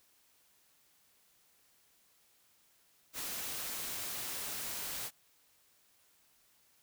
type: noise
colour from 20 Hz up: white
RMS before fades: -40 dBFS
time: 3.13-5.11 s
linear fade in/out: 50 ms
effects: white hiss -69 dBFS RMS until 6.82 s